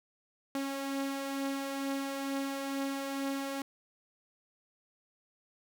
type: beating tone pair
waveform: sawtooth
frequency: 272.5 / 274.7 Hz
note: C#4 / C#4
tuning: -29 / -16 cents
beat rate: 2.2 Hz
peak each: -38 / -30 dBFS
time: 0.55-3.62 s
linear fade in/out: 2 ms
effects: none